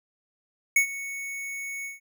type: tone with ADSR envelope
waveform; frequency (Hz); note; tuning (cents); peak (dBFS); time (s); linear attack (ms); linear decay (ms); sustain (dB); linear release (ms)
square; 2217; C#7; 0; -16; 0.76-2; 4; 96; -17; 150
effects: none